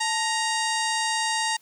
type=harmonic tone with a mistuned harmonic; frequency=936 Hz; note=A#5; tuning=7 cents sharp; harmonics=1 / 2 / 3 / 4 / 5 / 6 / 7 / 8 / 9 / 10; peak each=-27 / -29 / -33 / -33 / -33 / -37 / -36 / -36 / -36 / -40 dBFS; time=0-1.57 s; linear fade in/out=10 ms; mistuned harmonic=1; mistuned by=-99 cents; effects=white hiss -59 dBFS RMS until 1.61 s